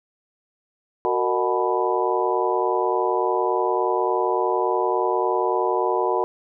harmonic tone with a mistuned harmonic, 123.47 Hz, B2, in tune, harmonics 3 / 4 / 5 / 6 / 7 / 8, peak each -24 / -25 / -28 / -28 / -28 / -25 dBFS, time 1.05-6.24 s, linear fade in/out 0 ms, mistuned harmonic 4, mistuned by -120 cents, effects none

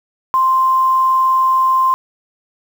sine tone with quantisation, 1046.5 Hz, C6, in tune, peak -10 dBFS, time 0.34-1.94 s, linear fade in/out 0 ms, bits 6, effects none

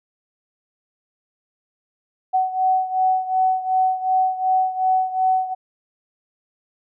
sine beating tone pair, 749 / 751.7 Hz, F#5 / F#5, +21 / +27 cents, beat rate 2.7 Hz, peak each -18 / -22 dBFS, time 2.33-5.55 s, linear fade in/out 20 ms, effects none

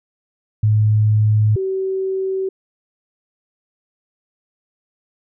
sine tone pair in turn, 107.1 / 381.7 Hz, A2 / G4, -46 / -46 cents, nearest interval octave + minor seventh, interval 2200 cents, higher second, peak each -11 / -18 dBFS, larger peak first, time 0.63-1.56 / 1.56-2.49 s, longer neither, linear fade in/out 5 ms, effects none

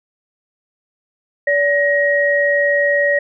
sine tone pair together, 574.4 / 1888 Hz, D5 / A#6, -39 / +22 cents, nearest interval octave + major sixth, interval 2061 cents, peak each -15 dBFS, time 1.47-3.19 s, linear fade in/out 5 ms, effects none

